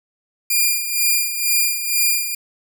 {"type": "tone with tremolo", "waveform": "5% pulse", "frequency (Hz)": 2404, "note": "D7", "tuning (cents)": 40, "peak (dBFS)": -4, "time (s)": [0.5, 2.35], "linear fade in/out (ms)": 5, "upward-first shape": "sine", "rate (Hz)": 2.1, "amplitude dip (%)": 65, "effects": []}